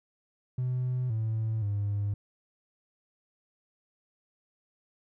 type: tone with pitch steps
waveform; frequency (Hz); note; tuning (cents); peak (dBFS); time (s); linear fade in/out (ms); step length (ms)
triangle; 126.4 / 110.7 / 101.9; B2 / A2 / G#2; +41 / +11 / -32; -24; 0.58-2.14; 5; 520
effects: tanh soft clip ceiling -23 dBFS